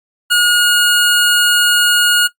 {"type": "tone", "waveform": "25% pulse", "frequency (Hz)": 1438, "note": "F#6", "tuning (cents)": -50, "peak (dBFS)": -5, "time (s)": [0.3, 2.28], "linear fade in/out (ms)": 20, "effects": ["noise-tail reverb RT60 0.1 s tail -17 dB re dry", "Opus 48 kbps"]}